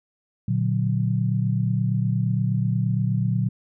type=chord; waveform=sine; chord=Bb augmented; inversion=none; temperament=equal with one note detuned; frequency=118.37 / 146.83 / 185 Hz; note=Bb2 / D3 / F#3; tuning=+27 / 0 / 0 cents; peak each=-22 / -26 / -25 dBFS; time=0.48-3.49 s; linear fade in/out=5 ms; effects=none